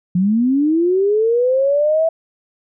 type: linear sweep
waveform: sine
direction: up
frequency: 173.2 to 659.3 Hz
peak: -12 dBFS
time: 0.15-2.09 s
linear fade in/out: 5 ms
effects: none